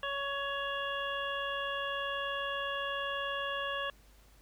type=harmonic tone; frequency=559 Hz; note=C#5; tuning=14 cents sharp; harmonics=1 / 2 / 3 / 5 / 6; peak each=-39 / -38 / -38 / -41 / -44 dBFS; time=0.03-3.9 s; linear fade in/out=2 ms; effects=added 50 Hz sine -59 dBFS peak until 4.41 s + pink hiss -64 dBFS RMS until 4.41 s